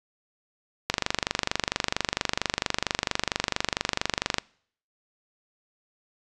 click train, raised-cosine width 0.2 ms, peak -5 dBFS, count 86, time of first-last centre 0.9-4.384 s, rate 24.4 Hz, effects noise-tail reverb RT60 0.6 s tail -25 dB re dry + resampled to 24000 Hz

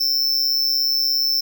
square tone with amplitude modulation, 5330 Hz, E8, 18 cents sharp, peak -14 dBFS, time 0-1.41 s, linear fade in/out 10 ms, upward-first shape sine, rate 137 Hz, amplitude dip 75%, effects none

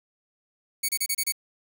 5% pulse tone bursts, 2234 Hz, C#7, 13 cents sharp, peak -14 dBFS, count 6, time 0.83-1.323 s, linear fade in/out 10 ms, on 58 ms, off 29 ms, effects 8-bit

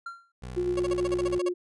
triangle tone with exponential decay, 1377 Hz, F6, 25 cents flat, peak -30 dBFS, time 0.06-0.32 s, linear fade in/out 5 ms, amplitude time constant 56 ms
20% pulse tone with vibrato, 62.6 Hz, B1, 24 cents sharp, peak -32 dBFS, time 0.42-1.39 s, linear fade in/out 10 ms, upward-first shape triangle, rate 16 Hz, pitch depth 22 cents each way
sine tone with tremolo, 356.5 Hz, F4, 36 cents sharp, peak -23 dBFS, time 0.56-1.54 s, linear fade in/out 20 ms, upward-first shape sine, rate 9.1 Hz, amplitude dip 40%
30% pulse tone bursts, 554.4 Hz, C#5, in tune, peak -27 dBFS, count 11, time 0.77-1.488 s, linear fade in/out 5 ms, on 28 ms, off 41 ms
effects resampled to 24000 Hz

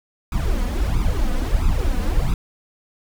brown noise with flanger, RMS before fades -19 dBFS, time 0.32-2.34 s, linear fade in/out 2 ms, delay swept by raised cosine 0.8 to 4.1 ms, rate 1.5 Hz, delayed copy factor +0.95, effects none

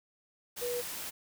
sine tone in noise, 485.7 Hz, B4, 29 cents flat, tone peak -32 dBFS, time 0.61-0.82 s, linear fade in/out 20 ms, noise white, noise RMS -40 dBFS, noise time 0.56-1.11 s, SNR +5 dB, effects none

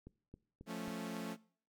click train, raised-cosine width 3 ms, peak -38 dBFS, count 4, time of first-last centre 0.07-0.881 s, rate 3.7 Hz
sawtooth chord, F augmented, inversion none, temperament equal, 174.61 / 220 / 277.2 Hz, F3 / A3 / C#4, 0 / 0 / 0 cents, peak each -42 / -40 / -43 dBFS, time 0.66-1.37 s, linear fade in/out 50 ms
effects noise-tail reverb RT60 0.5 s tail -21 dB re dry

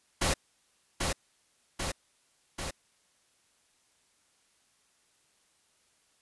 pink noise with echo, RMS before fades -27 dBFS, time 0.21-0.34 s, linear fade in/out 10 ms, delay 790 ms, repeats 3, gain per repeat -3 dB, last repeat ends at 2.71 s, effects white hiss -69 dBFS RMS until 6.21 s + resampled to 24000 Hz

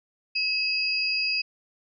sine tone pair together, 2575 / 4861 Hz, E7 / D#8, -41 / -41 cents, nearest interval major seventh, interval 1100 cents, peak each -26 dBFS, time 0.35-1.42 s, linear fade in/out 10 ms, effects none

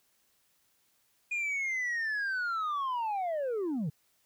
sine linear sweep, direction down, 2452 to 133.6 Hz, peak -27 dBFS, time 1.31-3.9 s, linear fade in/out 10 ms, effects tanh soft clip ceiling -29 dBFS + white hiss -71 dBFS RMS until 4.25 s

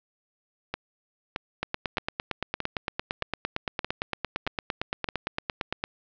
two click trains, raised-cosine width 0.3 ms, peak -11 / -13 dBFS, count 38 / 8, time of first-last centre 1.63-5.839 / 0.74-5.088 s, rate 8.79 / 1.61 Hz, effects low-pass 5000 Hz 12 dB/octave

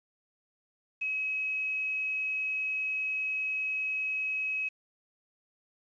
sine tone with quantisation, 2555 Hz, D#7, 45 cents sharp, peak -29 dBFS, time 1.01-4.69 s, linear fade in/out 10 ms, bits 9, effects resampled to 16000 Hz

